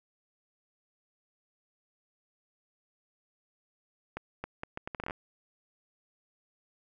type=accelerating click train; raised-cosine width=0.5 ms; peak=-21 dBFS; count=12; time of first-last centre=4.17-5.108 s; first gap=270 ms; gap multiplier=0.72; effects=none